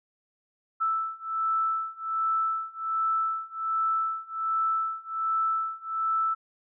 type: beating tone pair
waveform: sine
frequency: 1318.5 / 1319.8 Hz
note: E6 / E6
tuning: 0 / +2 cents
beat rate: 1.3 Hz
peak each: -29 / -28 dBFS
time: 0.8-6.35 s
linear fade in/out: 20 ms
effects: none